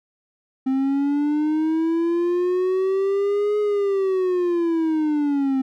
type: linear two-way sweep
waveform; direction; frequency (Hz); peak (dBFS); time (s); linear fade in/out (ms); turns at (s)
triangle; up then down; 261.6 to 420.1 to 261.6; -16; 0.66-5.62; 10; 3.59
effects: none